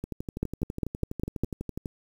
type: two click trains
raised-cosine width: 3 ms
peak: -20 / -13 dBFS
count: 23 / 6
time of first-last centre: 0.04-1.858 / 0.43-1.436 s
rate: 12.1 / 4.97 Hz
effects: 8-bit